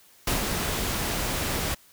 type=noise with ADSR envelope; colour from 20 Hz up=pink; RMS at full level=-24 dBFS; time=0.27-1.75 s; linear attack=5 ms; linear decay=140 ms; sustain=-4 dB; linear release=13 ms; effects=white hiss -56 dBFS RMS until 1.92 s

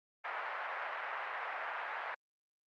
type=band-pass noise; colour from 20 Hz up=white; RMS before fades=-40 dBFS; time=0.24-2.15 s; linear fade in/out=10 ms; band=640 to 1900 Hz; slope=24 dB/octave; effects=Opus 48 kbps

